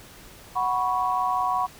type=chord; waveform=sine; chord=F# suspended fourth; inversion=none; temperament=equal with one note detuned; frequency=740 / 983.2 / 1108.7 Hz; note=F#5 / B5 / C#6; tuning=0 / -8 / 0 cents; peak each=-26 dBFS; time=0.55-1.67 s; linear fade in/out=20 ms; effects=pink hiss -47 dBFS RMS until 1.79 s